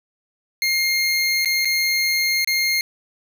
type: tone with dropouts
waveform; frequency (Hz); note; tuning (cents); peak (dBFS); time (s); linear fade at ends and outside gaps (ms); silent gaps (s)
25% pulse; 2127; C7; +28; -14; 0.62-2.81; 1; 1.448-1.457 / 1.648-1.654 / 2.446-2.474
effects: none